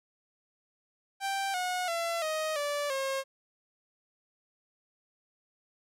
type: tone with pitch steps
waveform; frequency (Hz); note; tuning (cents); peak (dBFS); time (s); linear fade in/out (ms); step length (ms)
sawtooth; 784 / 727.3 / 674.7 / 625.9 / 580.6 / 538.6; G5 / F#5 / E5 / D#5 / D5 / C#5; 0 / -30 / +40 / +10 / -20 / -50; -26; 1.2-3.24; 50; 340
effects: low-pass 12000 Hz 12 dB/octave